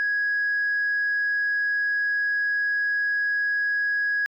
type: tone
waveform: sine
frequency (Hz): 1661.2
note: G#6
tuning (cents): 0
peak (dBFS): -20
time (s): 0-4.26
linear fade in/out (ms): 0
effects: tanh soft clip ceiling -18 dBFS